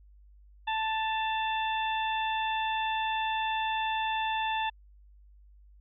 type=harmonic tone with a mistuned harmonic; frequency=880 Hz; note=A5; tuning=in tune; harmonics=1 / 2 / 3 / 4; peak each=-29 / -36 / -37 / -38 dBFS; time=0.67-4.7 s; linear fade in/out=10 ms; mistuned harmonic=3; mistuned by=+28 cents; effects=added 50 Hz sine -53 dBFS peak until 5.8 s